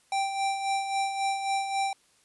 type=tone with tremolo; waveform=square; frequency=784 Hz; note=G5; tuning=in tune; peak=-25 dBFS; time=0.12-1.93 s; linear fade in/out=2 ms; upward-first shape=sine; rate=3.7 Hz; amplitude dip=55%; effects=white hiss -64 dBFS RMS until 2.24 s + resampled to 24000 Hz